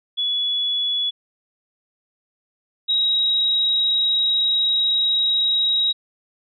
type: tone pair in turn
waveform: sine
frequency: 3400 / 3818 Hz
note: G#7 / A#7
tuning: +40 / +41 cents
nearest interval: major second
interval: 201 cents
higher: second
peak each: -19 / -16 dBFS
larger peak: second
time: 0.17-1.11 / 2.88-5.93 s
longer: second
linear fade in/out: 20 ms
effects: none